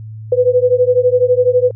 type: beating tone pair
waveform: sine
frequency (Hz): 492.4 / 504.4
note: B4 / B4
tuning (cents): -5 / +36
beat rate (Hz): 12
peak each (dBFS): -12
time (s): 0.32-1.71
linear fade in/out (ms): 5
effects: added 109 Hz sine -27 dBFS peak until 1.75 s